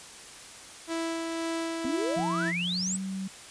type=tone with tremolo; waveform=sawtooth; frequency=329.6 Hz; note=E4; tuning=in tune; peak=-25 dBFS; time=0.87-2.53 s; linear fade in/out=50 ms; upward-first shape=sine; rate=1.9 Hz; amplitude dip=25%
type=exponential sweep; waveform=sine; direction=up; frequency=236.1 to 8360 Hz; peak=-29 dBFS; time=1.84-2.97 s; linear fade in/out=10 ms
type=clicks; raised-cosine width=2 ms; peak=-30 dBFS; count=2; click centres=1.851 / 2.193 s
type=tone with pitch glide; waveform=sine; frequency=174.6 to 191.51 Hz; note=F3 to G3; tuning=0 to -40 cents; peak=-31 dBFS; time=2.16-3.28 s; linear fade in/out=10 ms; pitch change=+160 cents; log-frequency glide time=2.58-3.01 s
effects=white hiss -46 dBFS RMS until 3.5 s + resampled to 22050 Hz